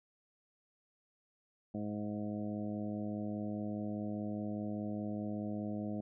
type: harmonic tone with a mistuned harmonic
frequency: 104.9 Hz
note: G#2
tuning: 18 cents sharp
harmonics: 1 / 2 / 3 / 4 / 5 / 6 / 7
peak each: -45 / -38 / -43 / -52 / -49 / -48 / -53 dBFS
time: 1.74-6.01 s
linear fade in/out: 5 ms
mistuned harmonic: 7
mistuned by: -20 cents
effects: none